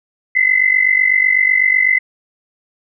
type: tone pair together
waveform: sine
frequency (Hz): 2015 / 2063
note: B6 / C7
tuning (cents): +34 / -25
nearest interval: unison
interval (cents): 41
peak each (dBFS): -13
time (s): 0.35-1.99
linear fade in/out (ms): 10
effects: none